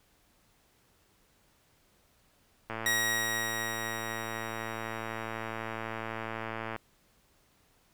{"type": "click train", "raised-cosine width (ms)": 0.5, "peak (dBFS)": -21, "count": 456, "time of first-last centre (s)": [2.7, 6.763], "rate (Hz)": 112}
{"type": "tone with exponential decay", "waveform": "sawtooth", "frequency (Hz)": 1900, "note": "A#6", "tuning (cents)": 33, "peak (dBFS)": -22, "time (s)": [2.86, 6.45], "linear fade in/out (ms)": 2, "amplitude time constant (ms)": 780}
{"effects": ["pink hiss -67 dBFS RMS until 7.93 s"]}